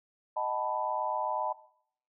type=chord; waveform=sine; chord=B dominant seventh; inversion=first; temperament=equal with one note detuned; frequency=622.3 / 757.3 / 880 / 987.8 Hz; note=D#5 / F#5 / A5 / B5; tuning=0 / +40 / 0 / 0 cents; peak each=-35 / -39 / -33 / -34 dBFS; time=0.36-1.53 s; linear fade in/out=10 ms; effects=noise-tail reverb RT60 0.6 s tail -17 dB re dry